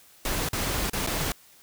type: noise with dropouts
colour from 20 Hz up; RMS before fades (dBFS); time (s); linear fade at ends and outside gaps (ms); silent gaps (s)
pink; -28; 0.25-1.32; 1; 0.488-0.531 / 0.898-0.933 / 1.065-1.072
effects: white hiss -55 dBFS RMS until 1.62 s